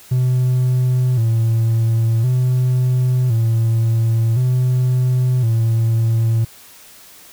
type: tone with vibrato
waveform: triangle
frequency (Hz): 120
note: B2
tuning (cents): -49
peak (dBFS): -10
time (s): 0.11-6.45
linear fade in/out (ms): 10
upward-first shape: square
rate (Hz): 0.47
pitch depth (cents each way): 94
effects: tanh soft clip ceiling -7 dBFS + white hiss -43 dBFS RMS until 7.32 s